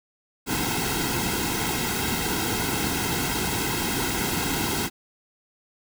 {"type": "noise with comb filter", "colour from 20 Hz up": "pink", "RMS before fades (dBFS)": -26, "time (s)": [0.46, 4.9], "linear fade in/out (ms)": 50, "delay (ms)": 1.7, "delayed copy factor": -0.8, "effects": []}